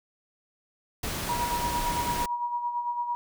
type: noise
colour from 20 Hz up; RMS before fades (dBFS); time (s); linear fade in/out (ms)
pink; -32; 1.03-2.26; 5
type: tone with tremolo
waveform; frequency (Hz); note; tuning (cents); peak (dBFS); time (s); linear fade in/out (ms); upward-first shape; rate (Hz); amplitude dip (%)
sine; 960; B5; -49; -25; 1.29-3.15; 0; sine; 8.9; 55
effects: none